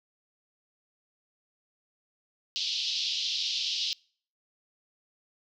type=band-pass noise; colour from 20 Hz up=pink; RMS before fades=-31 dBFS; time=2.56-3.93 s; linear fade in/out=0 ms; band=3000 to 5300 Hz; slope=48 dB/octave; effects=noise-tail reverb RT60 0.5 s tail -26 dB re dry